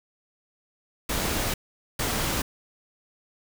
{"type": "noise bursts at uneven times", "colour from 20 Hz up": "pink", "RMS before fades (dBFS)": -27, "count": 2, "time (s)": [[1.09, 1.54], [1.99, 2.42]], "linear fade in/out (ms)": 5, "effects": []}